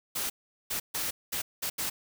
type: noise bursts at uneven times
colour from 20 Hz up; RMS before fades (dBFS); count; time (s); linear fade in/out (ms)
white; -32; 6; 0.15-0.3 / 0.7-0.8 / 0.94-1.11 / 1.32-1.42 / 1.62-1.7 / 1.78-1.9; 10
effects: none